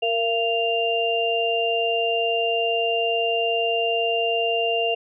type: tone cluster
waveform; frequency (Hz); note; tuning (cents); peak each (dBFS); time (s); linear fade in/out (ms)
sine; 461.7 / 684 / 2790; A#4 / F5 / F7; -17 / -36 / -2; -24; 0.02-4.95; 10
effects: none